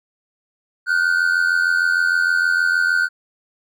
triangle tone pair together, 1439 / 1525.5 Hz, F#6 / G6, -49 / -48 cents, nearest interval minor second, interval 101 cents, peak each -16 dBFS, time 0.86-3.09 s, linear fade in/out 50 ms, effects none

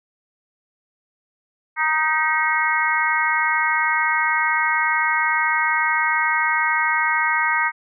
harmonic tone with a mistuned harmonic, 311.1 Hz, D#4, in tune, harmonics 3 / 4 / 5 / 6 / 7, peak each -23 / -24 / -24 / -23 / -23 dBFS, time 1.76-7.72 s, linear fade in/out 50 ms, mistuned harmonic 6, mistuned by +39 cents, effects none

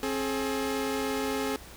sawtooth tone pair together, 267.5 / 424.6 Hz, C4 / G#4, +38 / +38 cents, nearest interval minor sixth, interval 800 cents, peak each -27 dBFS, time 0.03-1.56 s, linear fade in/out 0 ms, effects added 60 Hz sine -51 dBFS peak until 1.76 s + pink hiss -48 dBFS RMS until 1.76 s

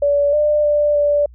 sine tone with pitch steps, 574 / 597 / 590 / 583 Hz, D5 / D5 / D5 / D5, -40 / +28 / +8 / -13 cents, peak -12 dBFS, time 0.02-1.26 s, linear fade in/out 5 ms, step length 310 ms, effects added 60 Hz sine -39 dBFS peak until 1.34 s

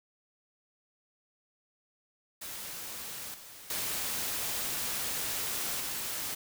white noise with level steps, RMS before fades -41 / -49 / -34 / -36 dBFS, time 2.41-6.35 s, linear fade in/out 10 ms, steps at 3.34 / 3.7 / 5.8 s, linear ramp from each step 2 ms, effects none

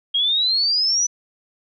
sine exponential sweep, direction up, 3231 to 6010 Hz, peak -16 dBFS, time 0.14-1.07 s, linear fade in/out 10 ms, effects none

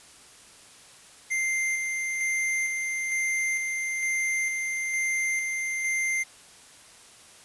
square tone with tremolo, 2093 Hz, C7, in tune, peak -25 dBFS, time 1.3-6.24 s, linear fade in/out 20 ms, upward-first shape square, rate 1.1 Hz, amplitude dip 30%, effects white hiss -51 dBFS RMS until 7.44 s + resampled to 24000 Hz

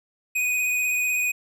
square tone with vibrato, 2489 Hz, D#7, in tune, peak -22 dBFS, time 0.35-1.32 s, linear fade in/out 10 ms, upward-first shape sine, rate 16 Hz, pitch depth 18 cents each way, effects none

